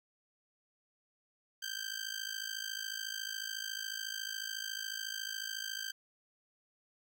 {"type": "tone with amplitude modulation", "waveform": "15% pulse", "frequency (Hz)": 1568, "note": "G6", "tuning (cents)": 0, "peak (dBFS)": -28, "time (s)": [1.62, 5.92], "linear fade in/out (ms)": 10, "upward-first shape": "sine", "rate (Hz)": 54, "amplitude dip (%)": 85, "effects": []}